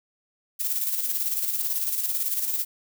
violet noise with tremolo, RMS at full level -25 dBFS, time 0.59-2.65 s, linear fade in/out 20 ms, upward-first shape square, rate 18 Hz, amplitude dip 45%, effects none

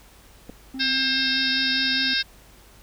clicks, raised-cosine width 2 ms, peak -26 dBFS, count 2, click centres 0.494 / 0.498 s
triangle tone with vibrato, 261.6 Hz, C4, in tune, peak -29 dBFS, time 0.74-2.14 s, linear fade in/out 5 ms, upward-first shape triangle, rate 4.9 Hz, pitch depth 31 cents each way
harmonic tone, 532 Hz, C5, 29 cents sharp, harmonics 3 / 4 / 5 / 6 / 7 / 8 / 9 / 10, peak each -26 / -34 / -30 / -37 / -25 / -33 / -28 / -29 dBFS, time 0.79-2.23 s, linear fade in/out 20 ms
effects added 50 Hz sine -52 dBFS peak until 2.82 s + pink hiss -52 dBFS RMS until 2.82 s

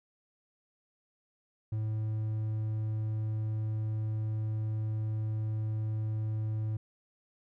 triangle tone, 108.7 Hz, A2, 21 cents flat, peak -28 dBFS, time 1.72-6.77 s, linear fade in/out 5 ms, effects none

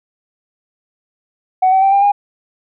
sine tone with pitch steps, 748 / 763.7 / 779.8 / 796.1 / 812.9 Hz, F#5 / G5 / G5 / G5 / G#5, +19 / -45 / -9 / +27 / -37 cents, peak -7 dBFS, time 1.62-2.12 s, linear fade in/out 10 ms, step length 100 ms, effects tanh soft clip ceiling -5 dBFS

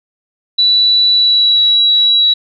sine tone with pitch glide, 3951 to 3899 Hz, B7 to B7, 0 to -23 cents, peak -7 dBFS, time 0.58-2.34 s, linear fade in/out 10 ms, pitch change -23 cents, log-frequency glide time 1.12-1.61 s, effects none

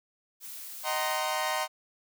blue noise, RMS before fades -42 dBFS, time 0.4-1.21 s, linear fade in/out 50 ms
sawtooth chord, C half-diminished seventh, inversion first, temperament equal with one note detuned, 622.3 / 758.2 / 932.3 / 1046.5 Hz, Eb5 / Gb5 / Bb5 / C6, 0 / +42 / 0 / 0 cents, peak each -30 dBFS, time 0.83-1.68 s, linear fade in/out 50 ms
effects none

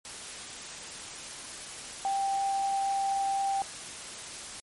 sine tone in noise, 787 Hz, G5, 7 cents sharp, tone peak -26 dBFS, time 2.05-3.62 s, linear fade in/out 0 ms, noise white, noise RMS -41 dBFS, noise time 0.05-4.6 s, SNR +12 dB, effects MP3 48 kbps

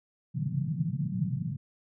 white band-pass noise, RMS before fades -31 dBFS, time 0.34-1.57 s, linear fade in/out 10 ms, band 120 to 180 Hz, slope 48 dB/octave, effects none

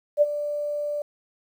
sine tone with ADSR envelope, 588 Hz, D5, 2 cents sharp, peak -12 dBFS, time 0.17-1.02 s, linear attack 46 ms, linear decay 33 ms, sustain -13 dB, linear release 3 ms, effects 9-bit

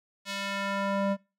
square tone with band-pass filter sweep, 198.1 Hz, G3, 18 cents sharp, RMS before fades -30 dBFS, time 0.25-1.17 s, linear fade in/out 50 ms, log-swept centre 4000 to 510 Hz, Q 0.87, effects noise-tail reverb RT60 0.3 s tail -23 dB re dry

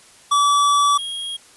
square tone pair in turn, 1151 / 3272 Hz, D6 / G#7, -35 / -26 cents, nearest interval octave + tritone, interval 1809 cents, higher second, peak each -14 / -26 dBFS, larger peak first, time 0.31-0.98 / 0.98-1.37 s, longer first, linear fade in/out 10 ms, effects white hiss -48 dBFS RMS until 1.56 s + resampled to 24000 Hz

